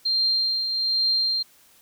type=tone with tremolo; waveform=sine; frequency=4180 Hz; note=C8; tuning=2 cents flat; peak=-18 dBFS; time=0.05-1.43 s; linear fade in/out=10 ms; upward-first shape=triangle; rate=1.2 Hz; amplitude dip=50%; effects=white hiss -56 dBFS RMS until 1.81 s